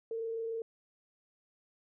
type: tone with frequency modulation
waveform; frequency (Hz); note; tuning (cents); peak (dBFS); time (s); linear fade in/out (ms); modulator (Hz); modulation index
sine; 453.9; A#4; -46; -34; 0.11-0.62; 2; 26.9; 0.25
effects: none